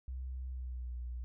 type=tone with pitch glide; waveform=sine; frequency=64.1 to 60.75 Hz; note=C2 to B1; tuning=-35 to -28 cents; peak=-38 dBFS; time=0.08-1.24 s; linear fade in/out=0 ms; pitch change=-93 cents; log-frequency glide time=0.47-0.95 s; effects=none

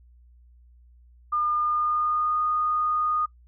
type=tone with pitch glide; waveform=sine; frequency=1209 to 1231.6 Hz; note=D6 to D#6; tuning=+50 to -18 cents; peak=-22 dBFS; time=1.32-3.26 s; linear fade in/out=10 ms; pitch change=+32 cents; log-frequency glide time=1.53-2.4 s; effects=noise-tail reverb RT60 0.1 s tail -18 dB re dry + added 60 Hz sine -51 dBFS peak until 3.47 s

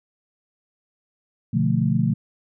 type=chord; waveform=sine; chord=B half-diminished seventh; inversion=none; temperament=equal; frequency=123.47 / 146.83 / 174.61 / 220 Hz; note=B2 / D3 / F3 / A3; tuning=0 / 0 / 0 / 0 cents; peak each=-23 dBFS; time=1.53-2.14 s; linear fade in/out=10 ms; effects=none

